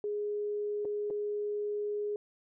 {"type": "tone with dropouts", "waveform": "sine", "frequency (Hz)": 415.3, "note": "G#4", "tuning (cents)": 0, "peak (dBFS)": -31, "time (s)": [0.04, 2.16], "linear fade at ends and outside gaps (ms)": 1, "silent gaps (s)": [[0.849, 0.853], [1.102, 1.107]], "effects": []}